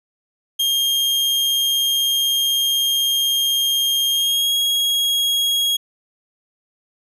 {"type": "tone with pitch glide", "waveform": "40% pulse", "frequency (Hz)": [3218, 3293], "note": ["G7", "G#7"], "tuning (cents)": [45, -15], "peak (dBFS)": -15, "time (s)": [0.59, 5.77], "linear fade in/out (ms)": 10, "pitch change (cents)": 40, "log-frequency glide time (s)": [4.1, 4.54], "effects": []}